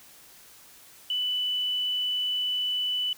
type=tone; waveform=sine; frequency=2985 Hz; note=F#7; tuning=15 cents sharp; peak=-25 dBFS; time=1.1-3.13 s; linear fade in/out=2 ms; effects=white hiss -52 dBFS RMS until 3.17 s